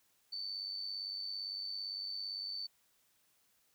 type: tone with amplitude modulation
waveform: sine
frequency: 4531 Hz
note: C#8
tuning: 37 cents sharp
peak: -36 dBFS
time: 0.32-2.67 s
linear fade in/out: 10 ms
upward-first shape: sine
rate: 97.7 Hz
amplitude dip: 55%
effects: white hiss -73 dBFS RMS until 3.74 s